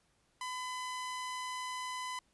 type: tone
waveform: sawtooth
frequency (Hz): 1008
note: B5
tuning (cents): +35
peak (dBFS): -34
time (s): 0.41-2.19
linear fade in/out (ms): 2
effects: pink hiss -73 dBFS RMS until 2.33 s + resampled to 24000 Hz